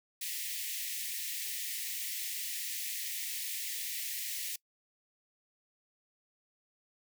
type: high-pass noise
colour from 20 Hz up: white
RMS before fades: -38 dBFS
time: 0.21-4.56 s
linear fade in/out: 5 ms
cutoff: 1800 Hz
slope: 96 dB/octave
effects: noise-tail reverb RT60 0.1 s tail -23 dB re dry